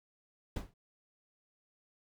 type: noise with exponential decay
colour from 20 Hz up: brown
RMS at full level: -32 dBFS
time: 0.56-0.74 s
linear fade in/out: 5 ms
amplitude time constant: 37 ms
effects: none